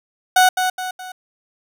30% pulse tone with echo, 740 Hz, F#5, in tune, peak -7 dBFS, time 0.36-0.49 s, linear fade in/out 5 ms, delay 210 ms, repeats 3, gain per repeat -7 dB, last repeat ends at 1.12 s, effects none

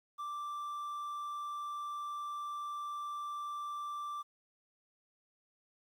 triangle tone with quantisation, 1174.7 Hz, D6, in tune, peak -36 dBFS, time 0.18-4.23 s, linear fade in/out 20 ms, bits 11, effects none

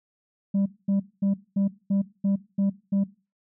sine tone bursts, 197.4 Hz, G3, 12 cents sharp, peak -17 dBFS, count 8, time 0.54-3.04 s, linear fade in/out 10 ms, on 120 ms, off 220 ms, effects noise-tail reverb RT60 0.3 s tail -19 dB re dry + tanh soft clip ceiling -19 dBFS

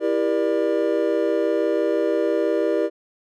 triangle chord, E half-diminished seventh, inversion none, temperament just, 329.6 / 395.6 / 474.7 / 593.3 Hz, E4 / G4 / Bb4 / D5, 0 / +16 / +31 / +18 cents, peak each -22 dBFS, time 0-2.9 s, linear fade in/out 50 ms, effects none

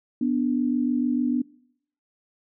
sine tone pair together, 246.9 / 293.6 Hz, B3 / D4, 0 / 0 cents, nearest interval minor third, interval 300 cents, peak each -22 / -25 dBFS, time 0.21-1.42 s, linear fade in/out 5 ms, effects noise-tail reverb RT60 0.7 s tail -23 dB re dry

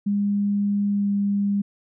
sine tone with pitch glide, 202.9 to 201.4 Hz, G#3 to G3, -40 to +47 cents, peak -19 dBFS, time 0.06-1.62 s, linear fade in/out 10 ms, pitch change -13 cents, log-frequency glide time 0.91-1.08 s, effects none

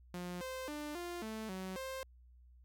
sawtooth tone with pitch steps, 177.9 / 519 / 297.4 / 349.3 / 219.4 / 187.7 / 527 Hz, F3 / C5 / D4 / F4 / A3 / F#3 / C5, +32 / -14 / +22 / 0 / -5 / +25 / +12 cents, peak -37 dBFS, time 0.14-2.03 s, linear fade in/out 0 ms, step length 270 ms, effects added 61 Hz sine -58 dBFS peak until 2.64 s

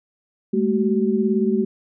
sine tone cluster, 205.1 / 222.9 / 378.2 Hz, G#3 / A3 / F#4, -21 / +23 / +38 cents, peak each -21 dBFS, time 0.53-1.65 s, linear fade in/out 10 ms, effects none

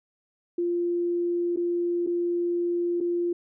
sine tone with dropouts, 347.4 Hz, F4, 9 cents flat, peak -23 dBFS, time 0.58-3.33 s, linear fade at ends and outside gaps 5 ms, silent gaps 1.562-1.571 / 2.065-2.071 / 3.004-3.009 s, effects none

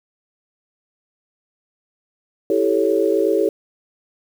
sine chord, A dominant seventh, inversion second, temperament equal, 329.6 / 392 / 440 / 554.4 Hz, E4 / G4 / A4 / C#5, 0 / 0 / 0 / 0 cents, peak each -21 / -19 / -19 / -22 dBFS, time 2.5-3.49 s, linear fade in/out 2 ms, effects 7-bit

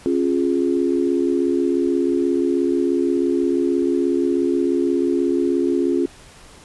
sine chord, Db major, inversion none, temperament equal with one note detuned, 272.6 / 349.2 / 415.3 Hz, Db4 / F4 / Ab4, -29 / 0 / 0 cents, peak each -20 / -19 / -24 dBFS, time 0.06-6.06 s, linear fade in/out 0 ms, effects pink hiss -45 dBFS RMS until 6.64 s + resampled to 24000 Hz

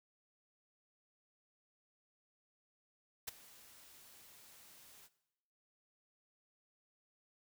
white noise with ADSR envelope, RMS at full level -39 dBFS, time 3.27-5.09 s, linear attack 13 ms, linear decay 13 ms, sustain -21 dB, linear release 39 ms, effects noise-tail reverb RT60 0.9 s tail -17 dB re dry

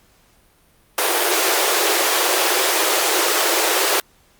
pink high-pass noise, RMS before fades -18 dBFS, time 0.98-4 s, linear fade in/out 2 ms, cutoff 330 Hz, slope 96 dB/octave, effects pink hiss -56 dBFS RMS until 4.39 s + Opus 48 kbps

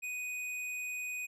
square tone, 2490 Hz, D#7, 1 cent sharp, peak -37 dBFS, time 0.02-1.27 s, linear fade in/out 20 ms, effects low-pass 12000 Hz 12 dB/octave

